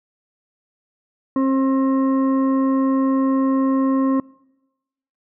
sine tone with frequency modulation, 267.6 Hz, C4, 39 cents sharp, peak -15 dBFS, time 1.36-4.2 s, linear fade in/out 2 ms, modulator 799 Hz, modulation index 0.57, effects noise-tail reverb RT60 1.0 s tail -25 dB re dry

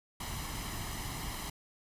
pink noise with comb filter, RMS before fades -39 dBFS, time 0.2-1.5 s, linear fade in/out 5 ms, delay 0.99 ms, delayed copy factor +0.6, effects resampled to 32000 Hz

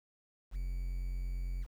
triangle tone with quantisation, 44.59 Hz, F1, 37 cents sharp, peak -32 dBFS, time 0.51-1.67 s, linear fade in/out 50 ms, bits 10, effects none

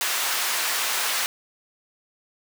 pink high-pass noise, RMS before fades -25 dBFS, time 0.01-1.26 s, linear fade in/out 0 ms, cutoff 1100 Hz, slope 12 dB/octave, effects none

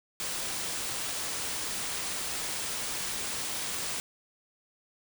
white band-stop noise, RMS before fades -34 dBFS, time 0.2-4 s, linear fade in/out 0 ms, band 11000 to 16000 Hz, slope 96 dB/octave, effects none

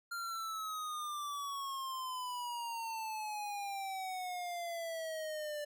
square exponential sweep, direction down, 1396.9 to 587.3 Hz, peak -39 dBFS, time 0.11-5.65 s, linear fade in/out 10 ms, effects none

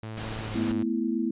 sawtooth tone with pitch glide, 110 to 104.13 Hz, A2 to G#2, 0 to +5 cents, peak -31 dBFS, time 0.03-0.83 s, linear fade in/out 0 ms, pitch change -95 cents, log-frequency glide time 0.41-0.67 s
pink noise, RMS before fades -37 dBFS, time 0.17-0.72 s, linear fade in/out 5 ms
sine chord, A suspended second, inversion none, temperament just, 220 / 247.5 / 330 Hz, A3 / B3 / E4, 0 / +4 / +2 cents, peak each -29 dBFS, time 0.55-1.31 s, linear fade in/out 5 ms
effects resampled to 8000 Hz

